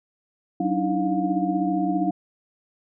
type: tone cluster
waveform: sine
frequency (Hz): 187 / 288.1 / 304.9 / 320.4 / 709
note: F#3 / D4 / D#4 / E4 / F5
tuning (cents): +19 / -33 / -35 / -49 / +26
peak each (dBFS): -27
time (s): 0.6-2.11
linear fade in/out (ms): 5
effects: none